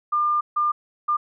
sine tone bursts at uneven times, 1200 Hz, D6, 37 cents sharp, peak -18 dBFS, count 3, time 0.12-0.41 / 0.56-0.72 / 1.08-1.17 s, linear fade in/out 10 ms, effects none

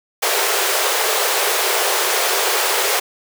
pink high-pass noise, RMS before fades -18 dBFS, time 0.22-3 s, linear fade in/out 10 ms, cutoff 370 Hz, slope 96 dB/octave, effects none

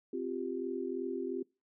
sine chord, C suspended fourth, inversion none, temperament equal, 261.6 / 349.2 / 392 Hz, C4 / F4 / G4, 0 / 0 / 0 cents, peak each -39 / -38 / -38 dBFS, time 0.13-1.43 s, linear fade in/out 5 ms, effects noise-tail reverb RT60 0.3 s tail -25 dB re dry

